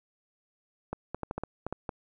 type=clicks; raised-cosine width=1 ms; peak=-19 dBFS; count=9; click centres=0.93 / 1.146 / 1.233 / 1.311 / 1.38 / 1.436 / 1.666 / 1.726 / 1.892 s; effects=none